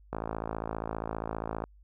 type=click train; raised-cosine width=1 ms; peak=-19 dBFS; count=84; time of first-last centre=0.13-1.639 s; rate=55 Hz; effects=added 50 Hz sine -54 dBFS peak until 1.83 s

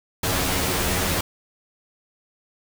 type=noise with comb filter; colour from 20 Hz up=pink; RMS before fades=-23 dBFS; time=0.23-1.21 s; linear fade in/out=5 ms; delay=11 ms; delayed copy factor=+0.75; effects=none

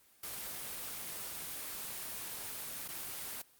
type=noise with dropouts; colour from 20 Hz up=white; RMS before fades=-42 dBFS; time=0.23-3.42 s; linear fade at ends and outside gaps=5 ms; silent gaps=2.88-2.885 s; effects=white hiss -65 dBFS RMS until 3.59 s + Opus 24 kbps

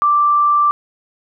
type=tone; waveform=sine; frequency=1174.7 Hz; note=D6; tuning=in tune; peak=-10 dBFS; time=0.02-0.71 s; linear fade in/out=0 ms; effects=none

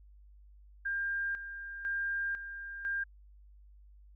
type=tone with tremolo; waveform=sine; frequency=1600 Hz; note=G6; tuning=35 cents sharp; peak=-31 dBFS; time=0.85-3.04 s; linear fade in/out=10 ms; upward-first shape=square; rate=1 Hz; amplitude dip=65%; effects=added 50 Hz sine -54 dBFS peak until 4.15 s

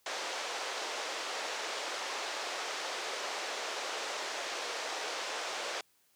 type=band-pass noise; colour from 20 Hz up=pink; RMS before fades=-38 dBFS; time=0.06-5.81 s; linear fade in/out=2 ms; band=450 to 6700 Hz; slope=24 dB/octave; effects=white hiss -70 dBFS RMS until 6.15 s + high-pass 60 Hz 12 dB/octave

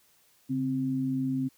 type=tone pair together; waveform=sine; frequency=138.8 / 262.2 Hz; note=C#3 / C4; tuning=+3 / +4 cents; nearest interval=major seventh; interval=1101 cents; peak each=-33 / -27 dBFS; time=0.49-1.49 s; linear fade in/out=20 ms; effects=white hiss -64 dBFS RMS until 1.57 s

